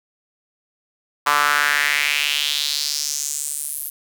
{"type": "tone with high-pass filter sweep", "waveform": "sawtooth", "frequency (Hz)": 146.1, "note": "D3", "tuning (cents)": -9, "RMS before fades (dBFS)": -21, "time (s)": [1.26, 3.9], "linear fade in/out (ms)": 10, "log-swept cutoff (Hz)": [1100, 12000], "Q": 3.3, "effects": []}